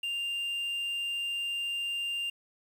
triangle tone with quantisation, 2794 Hz, F7, in tune, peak -29 dBFS, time 0.03-2.3 s, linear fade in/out 5 ms, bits 9, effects none

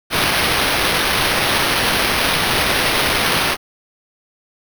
blue noise with sample-and-hold, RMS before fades -17 dBFS, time 0.1-3.57 s, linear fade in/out 50 ms, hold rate 7350 Hz, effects none

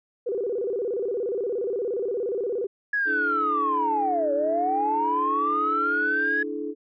sine tone with vibrato, 435.5 Hz, A4, 18 cents flat, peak -24 dBFS, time 0.26-2.67 s, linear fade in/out 10 ms, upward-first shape square, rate 17 Hz, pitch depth 180 cents each way
sine linear two-way sweep, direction down then up, 1690 to 554.4 to 1690 Hz, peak -21 dBFS, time 2.93-6.43 s, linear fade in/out 5 ms, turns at 4.33 s
sine chord, D suspended second, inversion none, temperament equal with one note detuned, 293.7 / 329.6 / 429.2 Hz, D4 / E4 / A4, 0 / 0 / -43 cents, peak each -32 / -34 / -31 dBFS, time 3.05-6.75 s, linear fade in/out 50 ms
effects tanh soft clip ceiling -13 dBFS

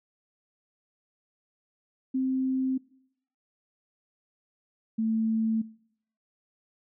sine tone pair in turn, 261.6 / 222.4 Hz, C4 / A3, 0 / +19 cents, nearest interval minor third, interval 281 cents, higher first, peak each -24 dBFS, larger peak neither, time 2.14-2.78 / 4.98-5.62 s, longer neither, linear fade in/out 10 ms, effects noise-tail reverb RT60 0.7 s tail -22 dB re dry

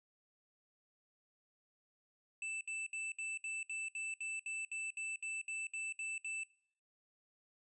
square tone bursts, 2646 Hz, E7, 6 cents sharp, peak -40 dBFS, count 16, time 2.42-6.435 s, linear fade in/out 2 ms, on 190 ms, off 65 ms, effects noise-tail reverb RT60 0.6 s tail -22 dB re dry + resampled to 22050 Hz

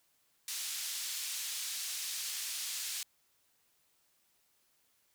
pink band-pass noise, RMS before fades -39 dBFS, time 0.48-3.03 s, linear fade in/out 2 ms, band 3800 to 12000 Hz, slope 12 dB/octave, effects white hiss -73 dBFS RMS until 5.14 s

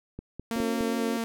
click train, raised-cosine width 3 ms, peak -24 dBFS, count 4, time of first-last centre 0.19-0.809 s, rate 4.85 Hz
sawtooth tone with vibrato, 228.8 Hz, A#3, 32 cents flat, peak -24 dBFS, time 0.51-1.24 s, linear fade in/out 0 ms, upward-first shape triangle, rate 5 Hz, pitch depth 12 cents each way
harmonic tone, 90.5 Hz, F#2, 38 cents flat, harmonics 3 / 4 / 5 / 6, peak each -32 / -36 / -37 / -38 dBFS, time 0.56-1.17 s, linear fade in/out 0 ms
effects none

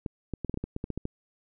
clicks, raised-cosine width 3 ms, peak -19 dBFS, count 12, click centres 0.062 / 0.337 / 0.447 / 0.496 / 0.542 / 0.574 / 0.64 / 0.764 / 0.841 / 0.903 / 0.976 / 1.054 s, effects none

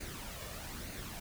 pink noise with flanger, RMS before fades -44 dBFS, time 0-1.2 s, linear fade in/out 10 ms, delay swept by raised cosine 0.45 to 1.75 ms, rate 1.1 Hz, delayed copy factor +0.5, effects none

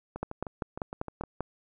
two click trains, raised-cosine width 1 ms, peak -23 / -17 dBFS, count 8 / 7, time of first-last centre 0.16-1.237 / 0.23-1.406 s, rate 6.5 / 5.1 Hz, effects none

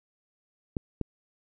clicks, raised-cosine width 3 ms, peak -16 dBFS, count 2, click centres 0.768 / 1.013 s, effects none

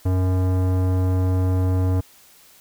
sine tone with tanh clipping, 92.5 Hz, F#2, in tune, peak -19 dBFS, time 0.05-2.01 s, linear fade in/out 10 ms, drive 18 dB, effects white hiss -51 dBFS RMS until 2.6 s

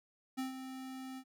square tone with ADSR envelope, 261.6 Hz, C4, in tune, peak -35 dBFS, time 0.37-1.24 s, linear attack 20 ms, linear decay 130 ms, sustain -9 dB, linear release 64 ms, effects none

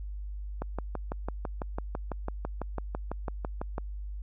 click train, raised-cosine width 1 ms, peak -19 dBFS, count 20, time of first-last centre 0.62-3.781 s, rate 6.01 Hz, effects added 50 Hz sine -35 dBFS peak until 4.22 s

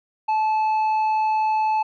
sine tone with tanh clipping, 868 Hz, A5, 24 cents flat, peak -19 dBFS, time 0.28-1.83 s, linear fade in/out 10 ms, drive 5 dB, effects none

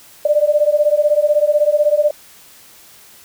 sine beating tone pair, 587.3 / 603.3 Hz, D5 / D5, 0 / +46 cents, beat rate 16 Hz, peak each -14 dBFS, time 0.25-2.11 s, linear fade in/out 5 ms, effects white hiss -44 dBFS RMS until 3.24 s

